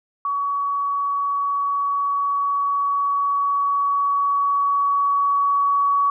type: tone with level ramp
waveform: sine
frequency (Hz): 1129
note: C#6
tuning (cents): +31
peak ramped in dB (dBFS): -20 to -15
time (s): 0.25-6.1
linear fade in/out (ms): 2
effects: none